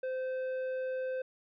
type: tone with tanh clipping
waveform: sine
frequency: 517 Hz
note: C5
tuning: 21 cents flat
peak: -34 dBFS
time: 0.03-1.22 s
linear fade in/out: 5 ms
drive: 8 dB
effects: none